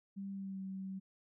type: tone with pitch glide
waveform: sine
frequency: 196.5 to 191.35 Hz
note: G3 to G3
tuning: +4 to -42 cents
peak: -40 dBFS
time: 0.16-1 s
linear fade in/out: 20 ms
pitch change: -46 cents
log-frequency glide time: 0.31-0.61 s
effects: none